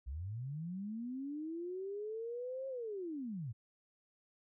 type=linear two-way sweep; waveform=sine; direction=up then down; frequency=58.8 to 540 to 101.9 Hz; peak=-39 dBFS; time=0.06-3.53 s; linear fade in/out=20 ms; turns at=2.68 s; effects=none